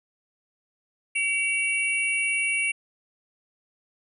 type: tone cluster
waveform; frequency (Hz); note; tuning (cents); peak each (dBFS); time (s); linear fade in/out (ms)
sine; 2279 / 2740 / 9460; C#7 / F7 / D9; +47 / -34 / +12; -25 / -26 / -33; 1.15-2.72; 10
effects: none